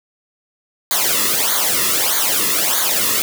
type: noise with flanger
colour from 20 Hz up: white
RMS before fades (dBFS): -17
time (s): 0.91-3.22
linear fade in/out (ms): 0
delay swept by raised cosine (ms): 0.37 to 1.33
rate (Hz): 1.6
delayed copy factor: -0.85
effects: none